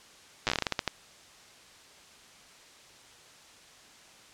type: slowing click train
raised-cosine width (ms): 0.2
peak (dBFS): -9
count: 13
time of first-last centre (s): 0.47-0.877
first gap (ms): 8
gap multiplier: 1.24
effects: white hiss -54 dBFS RMS until 4.33 s + low-pass 7000 Hz 12 dB/octave